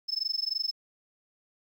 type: tone with amplitude modulation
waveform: sine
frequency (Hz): 5240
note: E8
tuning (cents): -11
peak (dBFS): -23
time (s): 0.08-0.72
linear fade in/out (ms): 20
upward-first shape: sine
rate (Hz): 23.2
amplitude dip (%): 100
effects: tanh soft clip ceiling -22 dBFS + 10-bit